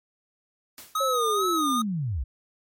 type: noise with exponential decay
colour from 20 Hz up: white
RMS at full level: -39 dBFS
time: 0.78-1.09 s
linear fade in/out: 1 ms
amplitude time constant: 67 ms
type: tone with vibrato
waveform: square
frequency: 1253 Hz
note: D#6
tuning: 12 cents sharp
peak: -24 dBFS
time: 0.95-1.82 s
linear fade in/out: 5 ms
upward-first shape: sine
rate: 2.3 Hz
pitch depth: 62 cents each way
type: linear sweep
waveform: sine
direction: down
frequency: 554.4 to 52.8 Hz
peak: -25 dBFS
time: 1-2.24 s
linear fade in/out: 10 ms
effects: MP3 64 kbps